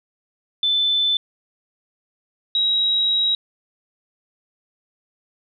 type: tone pair in turn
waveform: sine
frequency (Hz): 3520 / 3837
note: A7 / A#7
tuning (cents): 0 / +49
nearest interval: minor second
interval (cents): 149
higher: second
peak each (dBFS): -16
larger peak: neither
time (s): 0.63-1.17 / 2.55-3.35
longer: second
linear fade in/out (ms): 2
effects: none